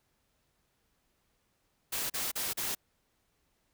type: noise bursts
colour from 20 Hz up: white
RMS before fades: -34 dBFS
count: 4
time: 1.92-2.751 s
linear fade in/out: 10 ms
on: 180 ms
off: 37 ms
effects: pink hiss -75 dBFS RMS until 3.73 s